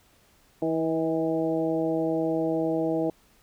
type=harmonic tone with a mistuned harmonic; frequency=162 Hz; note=E3; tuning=30 cents flat; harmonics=1 / 2 / 3 / 4 / 5; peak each=-35 / -26 / -29 / -30 / -37 dBFS; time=0.62-3.1 s; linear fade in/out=2 ms; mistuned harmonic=4; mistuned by=-20 cents; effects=pink hiss -61 dBFS RMS until 3.42 s